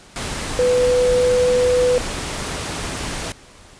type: tone in noise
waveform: sine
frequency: 497.3 Hz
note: B4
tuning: 12 cents sharp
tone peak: -13 dBFS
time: 0.59-1.98 s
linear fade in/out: 0 ms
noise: pink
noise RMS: -26 dBFS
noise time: 0.16-3.32 s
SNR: +10 dB
effects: pink hiss -45 dBFS RMS until 3.79 s + resampled to 22050 Hz